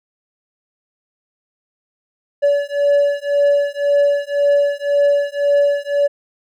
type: beating tone pair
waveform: triangle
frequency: 571 / 572.9 Hz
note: D5 / D5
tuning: -49 / -43 cents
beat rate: 1.9 Hz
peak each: -14 dBFS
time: 2.42-6.08 s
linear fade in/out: 20 ms
effects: none